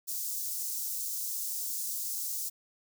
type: high-pass noise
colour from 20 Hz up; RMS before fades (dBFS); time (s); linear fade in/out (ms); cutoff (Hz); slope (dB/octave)
white; -35; 0.07-2.5; 20; 5500; 24
effects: none